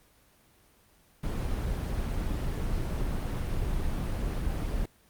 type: noise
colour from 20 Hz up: brown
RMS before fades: -30 dBFS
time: 1.23-4.86 s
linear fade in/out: 5 ms
effects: pink hiss -62 dBFS RMS until 5.09 s + Opus 24 kbps